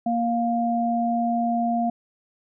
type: tone pair together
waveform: sine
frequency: 234.4 / 702 Hz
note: A#3 / F5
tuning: +10 / +9 cents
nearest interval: octave + perfect fifth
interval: 1899 cents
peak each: -23 dBFS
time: 0.06-1.9 s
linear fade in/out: 5 ms
effects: none